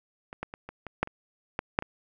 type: clicks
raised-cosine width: 0.5 ms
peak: -25 / -18 / -24 / -25 / -23 / -9 / -26 / -13 / -7 / -20 dBFS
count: 10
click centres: 0.329 / 0.43 / 0.539 / 0.69 / 0.867 / 1.03 / 1.074 / 1.591 / 1.789 / 1.824 s
effects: none